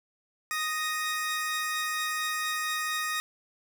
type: tone pair together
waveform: sawtooth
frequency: 1244.5 / 1864.6 Hz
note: D#6 / A#6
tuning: 0 / 0 cents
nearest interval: perfect fifth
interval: 700 cents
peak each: -28 dBFS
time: 0.51-3.2 s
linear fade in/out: 0 ms
effects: none